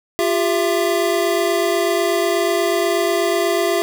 square tone cluster, 349.4 / 397.6 / 670 Hz, F4 / G4 / E5, +1 / +25 / +28 cents, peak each -21 dBFS, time 0.19-3.82 s, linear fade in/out 0 ms, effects 8-bit

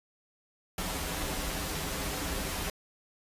pink noise with comb filter, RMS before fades -34 dBFS, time 0.78-2.7 s, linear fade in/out 2 ms, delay 8.6 ms, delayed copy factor -0.7, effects resampled to 32000 Hz

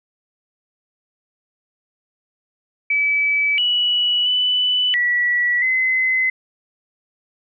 sine tone with pitch steps, 2297 / 2940 / 2987 / 1943 / 2043 Hz, D7 / F#7 / F#7 / B6 / C7, -39 / -12 / +16 / -29 / -42 cents, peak -15 dBFS, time 2.9-6.3 s, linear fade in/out 5 ms, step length 680 ms, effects none

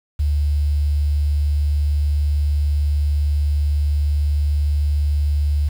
sine tone with quantisation, 73.3 Hz, D2, 3 cents flat, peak -15 dBFS, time 0.19-5.69 s, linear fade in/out 10 ms, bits 7, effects none

